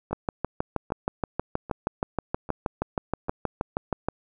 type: two click trains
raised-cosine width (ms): 1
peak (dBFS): -24 / -11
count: 5 / 26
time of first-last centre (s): 0.11-3.285 / 0.13-4.086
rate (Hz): 1.26 / 6.32
effects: none